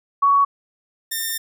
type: tone pair in turn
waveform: sine / 5% pulse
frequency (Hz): 1121 / 1810.6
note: C#6 / A6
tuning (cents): +19 / +49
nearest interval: minor sixth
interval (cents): 830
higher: second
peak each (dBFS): -12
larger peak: neither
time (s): 0.22-0.45 / 1.11-1.38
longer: second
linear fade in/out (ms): 10
effects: none